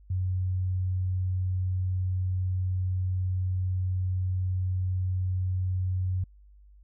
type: tone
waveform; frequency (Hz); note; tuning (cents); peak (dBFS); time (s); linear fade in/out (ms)
sine; 92.4; F#2; -2; -25; 0.1-6.24; 5
effects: added 50 Hz sine -51 dBFS peak until 6.83 s